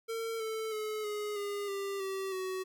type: tone with pitch steps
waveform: square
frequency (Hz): 453.6 / 441.5 / 429.6 / 418.1 / 406.9 / 396 / 385.4 / 375.1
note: A#4 / A4 / A4 / G#4 / G#4 / G4 / G4 / F#4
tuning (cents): -47 / +6 / -41 / +12 / -35 / +18 / -29 / +24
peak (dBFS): -35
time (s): 0.08-2.64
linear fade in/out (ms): 20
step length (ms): 320
effects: none